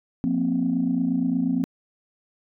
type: chord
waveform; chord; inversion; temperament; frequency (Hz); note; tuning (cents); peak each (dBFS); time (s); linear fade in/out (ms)
sine; F suspended fourth; none; equal with one note detuned; 176.44 / 233.1 / 261.6; F3 / Bb3 / C4; +18 / 0 / 0; -26 / -25 / -22; 0.24-1.64; 0
effects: tanh soft clip ceiling -13 dBFS